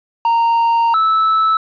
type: tone pair in turn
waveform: triangle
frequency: 926 / 1309.6 Hz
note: A#5 / E6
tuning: -12 / -12 cents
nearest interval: tritone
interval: 600 cents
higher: second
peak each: -9 dBFS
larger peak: neither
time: 0.25-0.94 / 0.94-1.57 s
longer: first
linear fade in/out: 2 ms
effects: resampled to 11025 Hz + 8-bit